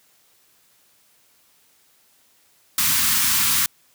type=band-stop noise; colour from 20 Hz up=white; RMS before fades=-19 dBFS; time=2.78-3.66 s; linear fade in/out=2 ms; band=270 to 940 Hz; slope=48 dB/octave; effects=white hiss -59 dBFS RMS until 3.94 s + high-pass 60 Hz 12 dB/octave